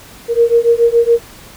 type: beating tone pair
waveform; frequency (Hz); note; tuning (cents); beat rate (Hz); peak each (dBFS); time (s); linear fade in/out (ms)
sine; 464.3 / 471.4; A#4 / A#4; -7 / +19; 7.1; -11; 0.28-1.2; 50
effects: pink hiss -38 dBFS RMS until 1.56 s